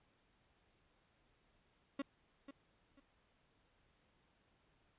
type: tone with echo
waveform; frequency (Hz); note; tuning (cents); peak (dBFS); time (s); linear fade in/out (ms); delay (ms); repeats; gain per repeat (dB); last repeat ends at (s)
35% pulse; 277.6; C#4; +3; -36; 1.99-2.02; 5; 490; 2; -12; 3
effects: pink hiss -75 dBFS RMS until 4.98 s + resampled to 8000 Hz